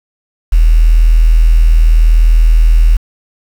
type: tone with quantisation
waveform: sine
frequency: 40.41 Hz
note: E1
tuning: 34 cents flat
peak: -3 dBFS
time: 0.52-2.97 s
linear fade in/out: 10 ms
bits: 5
effects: none